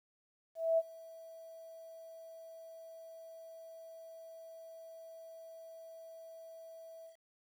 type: tone with ADSR envelope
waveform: sine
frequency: 655 Hz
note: E5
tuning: 11 cents flat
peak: -25 dBFS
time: 0.55-7.17 s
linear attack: 230 ms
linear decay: 40 ms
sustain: -24 dB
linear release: 110 ms
effects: 11-bit